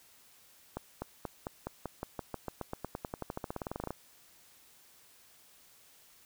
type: accelerating click train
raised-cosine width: 1 ms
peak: -22 dBFS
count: 30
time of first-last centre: 0.77-3.906 s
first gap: 250 ms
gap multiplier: 0.93
effects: white hiss -61 dBFS RMS until 6.25 s